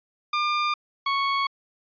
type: tone pair in turn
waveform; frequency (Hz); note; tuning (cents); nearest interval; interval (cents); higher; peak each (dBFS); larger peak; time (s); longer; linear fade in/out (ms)
sawtooth; 1200 / 1107.5; D6 / C#6; +37 / -2; minor second; 139; first; -18; neither; 0.33-0.74 / 1.06-1.47; neither; 5
effects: resampled to 11025 Hz